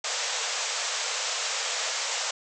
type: band-pass noise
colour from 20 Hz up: white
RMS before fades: -30 dBFS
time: 0.04-2.31 s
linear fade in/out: 5 ms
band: 450 to 7700 Hz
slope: 96 dB/octave
effects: none